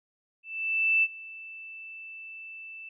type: tone with ADSR envelope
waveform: sine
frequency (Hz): 2649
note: E7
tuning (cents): +8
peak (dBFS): -19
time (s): 0.43-2.89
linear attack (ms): 600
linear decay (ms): 43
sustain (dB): -21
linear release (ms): 4
effects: none